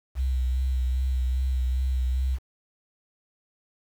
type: tone with vibrato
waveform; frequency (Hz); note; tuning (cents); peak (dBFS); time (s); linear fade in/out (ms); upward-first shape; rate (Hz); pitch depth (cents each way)
sine; 64.1; C2; -35; -22; 0.15-2.39; 50; sine; 2.5; 34
effects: 8-bit